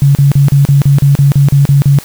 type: tone bursts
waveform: sine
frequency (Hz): 140.2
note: C#3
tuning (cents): +20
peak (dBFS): -3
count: 12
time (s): 0.02-1.987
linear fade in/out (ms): 0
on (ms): 130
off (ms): 37
effects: white hiss -32 dBFS RMS until 2.04 s